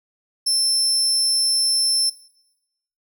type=tone; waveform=30% pulse; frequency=5330 Hz; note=E8; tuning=18 cents sharp; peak=-13 dBFS; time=0.46-2.1 s; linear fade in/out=10 ms; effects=noise-tail reverb RT60 0.9 s tail -20 dB re dry